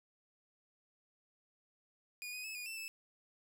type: tone with pitch steps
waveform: sawtooth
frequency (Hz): 2449 / 2492 / 2595 / 2452 / 2667 / 2625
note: D#7 / D#7 / E7 / D#7 / E7 / E7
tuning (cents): -28 / +2 / -28 / -26 / +20 / -8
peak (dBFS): -39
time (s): 2.22-2.88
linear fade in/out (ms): 0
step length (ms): 110
effects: none